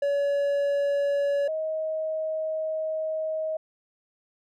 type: tone pair in turn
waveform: triangle / sine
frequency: 567 / 630.9 Hz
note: C#5 / D#5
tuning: +39 / +24 cents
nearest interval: major second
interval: 185 cents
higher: second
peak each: -20 / -26 dBFS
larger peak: first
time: 0.02-1.48 / 1.48-3.57 s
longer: second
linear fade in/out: 5 ms
effects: none